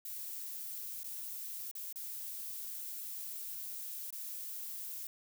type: noise with dropouts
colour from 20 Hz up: violet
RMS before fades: -43 dBFS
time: 0.05-5.07 s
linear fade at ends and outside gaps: 2 ms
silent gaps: 1.033-1.042 / 1.713-1.752 / 1.927-1.958 / 4.105-4.126 s
effects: none